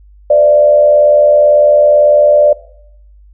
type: tone with frequency modulation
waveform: sine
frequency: 592 Hz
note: D5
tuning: 14 cents sharp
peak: -4 dBFS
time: 0.3-2.53 s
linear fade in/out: 5 ms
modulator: 78 Hz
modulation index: 0.5
effects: noise-tail reverb RT60 0.7 s tail -19 dB re dry + added 50 Hz sine -38 dBFS peak until 3.33 s